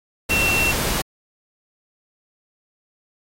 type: tone in noise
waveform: sine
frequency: 2712 Hz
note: E7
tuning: 49 cents sharp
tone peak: -18 dBFS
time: 0.3-0.72 s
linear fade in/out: 10 ms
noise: pink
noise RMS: -22 dBFS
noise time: 0.29-1.02 s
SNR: +1 dB
effects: AAC 48 kbps